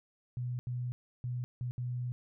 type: tone bursts at uneven times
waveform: sine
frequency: 123.47 Hz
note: B2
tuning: in tune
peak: -33 dBFS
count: 5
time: 0.37-0.59 / 0.67-0.92 / 1.24-1.44 / 1.61-1.71 / 1.78-2.12 s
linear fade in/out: 0 ms
effects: none